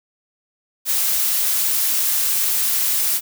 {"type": "noise", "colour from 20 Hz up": "blue", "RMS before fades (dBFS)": -19, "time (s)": [0.85, 3.21], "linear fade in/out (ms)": 50, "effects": []}